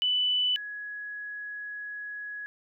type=tone pair in turn; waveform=sine; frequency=2987 / 1676.4 Hz; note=F#7 / G#6; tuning=+16 / +16 cents; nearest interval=minor seventh; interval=1000 cents; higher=first; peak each=-23 / -35 dBFS; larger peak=first; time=0.02-0.56 / 0.56-2.46 s; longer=second; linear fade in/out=0 ms; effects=none